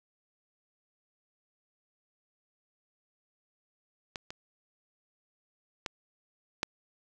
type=clicks; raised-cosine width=0.2 ms; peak=-19 / -23 / -16 / -11 dBFS; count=4; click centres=4.158 / 4.305 / 5.862 / 6.631 s; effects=none